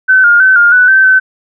sine tone with pitch steps, 1523 / 1417 / 1527 / 1413 / 1488 / 1548 / 1526 Hz, F#6 / F6 / G6 / F6 / F#6 / G6 / G6, +50 / +25 / -46 / +20 / +9 / -22 / -47 cents, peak -3 dBFS, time 0.08-1.2 s, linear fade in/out 20 ms, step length 160 ms, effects none

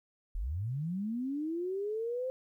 sine linear sweep, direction up, 34.69 to 523.3 Hz, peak -32 dBFS, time 0.35-2.3 s, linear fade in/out 0 ms, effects 12-bit

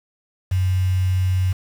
sine tone with quantisation, 92.5 Hz, F#2, in tune, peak -16 dBFS, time 0.51-1.53 s, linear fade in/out 10 ms, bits 6, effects none

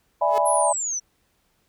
sine chord, E dominant seventh, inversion third, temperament equal, 587.3 / 659.3 / 830.6 / 987.8 Hz, D5 / E5 / G#5 / B5, 0 / 0 / 0 / 0 cents, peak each -23 dBFS, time 0.21-0.73 s, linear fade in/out 10 ms
sawtooth tone with exponential growth, 429.1 Hz, A4, 43 cents flat, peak -22 dBFS, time 0.24-0.38 s, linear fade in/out 1 ms, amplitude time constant 29 ms
sine exponential sweep, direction down, 11270 to 5810 Hz, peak -24 dBFS, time 0.45-1 s, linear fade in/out 20 ms
effects pink hiss -67 dBFS RMS until 1.68 s

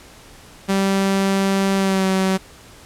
sawtooth tone with pitch glide, 194.7 to 189.92 Hz, G3 to F#3, -12 to +45 cents, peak -12 dBFS, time 0.68-2.38 s, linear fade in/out 20 ms, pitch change -43 cents, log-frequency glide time 1.76-2.06 s, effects pink hiss -44 dBFS RMS until 2.85 s + low-pass 11000 Hz 12 dB/octave

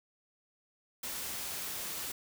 white noise, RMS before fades -39 dBFS, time 1.03-2.12 s, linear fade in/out 5 ms, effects none

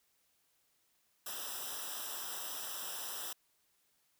white noise with comb filter, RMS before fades -42 dBFS, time 1.26-3.33 s, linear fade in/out 5 ms, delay 0.45 ms, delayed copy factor -0.95, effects white hiss -75 dBFS RMS until 4.19 s

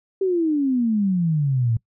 sine exponential sweep, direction down, 392 to 110 Hz, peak -17 dBFS, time 0.21-1.77 s, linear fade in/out 5 ms, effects noise-tail reverb RT60 0.1 s tail -23 dB re dry

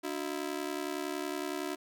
sawtooth ring-modulated tone, 329.6 Hz, E4, in tune, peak -27 dBFS, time 0.03-1.76 s, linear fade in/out 20 ms, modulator 35.4 Hz, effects none

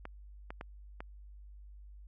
clicks, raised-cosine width 0.5 ms, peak -27 dBFS, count 4, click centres 0.054 / 0.505 / 0.611 / 1.005 s, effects added 50 Hz sine -49 dBFS peak until 2.07 s

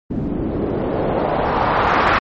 white noise with low-pass filter sweep, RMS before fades -18 dBFS, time 0.1-2.19 s, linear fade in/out 10 ms, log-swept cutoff 240 to 1500 Hz, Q 1.6, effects MP3 32 kbps

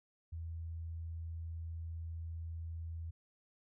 sine tone, 82.41 Hz, E2, in tune, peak -40 dBFS, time 0.32-3.11 s, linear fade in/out 10 ms, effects none

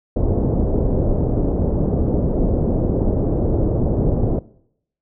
pink low-pass noise, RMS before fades -18 dBFS, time 0.16-4.39 s, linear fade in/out 2 ms, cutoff 550 Hz, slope 24 dB/octave, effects noise-tail reverb RT60 0.7 s tail -20 dB re dry

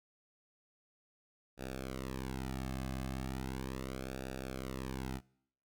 sawtooth tone with flanger, 65.41 Hz, C2, in tune, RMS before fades -41 dBFS, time 1.57-5.21 s, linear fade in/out 50 ms, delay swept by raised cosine 0.95 to 2.15 ms, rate 0.37 Hz, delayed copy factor -1, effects noise-tail reverb RT60 0.7 s tail -24 dB re dry

